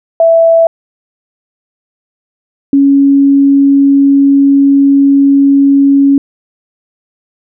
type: tone pair in turn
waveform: sine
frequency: 661 / 277.9 Hz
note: E5 / C#4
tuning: +5 / +4 cents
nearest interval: octave + minor third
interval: 1501 cents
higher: first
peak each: -3 dBFS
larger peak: neither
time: 0.2-0.67 / 2.73-6.18 s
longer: second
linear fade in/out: 2 ms
effects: none